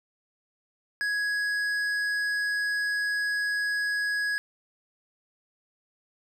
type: tone with tanh clipping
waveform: triangle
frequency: 1667 Hz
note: G#6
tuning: 6 cents sharp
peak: -27 dBFS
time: 1.01-4.38 s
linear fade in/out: 0 ms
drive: 14 dB
effects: none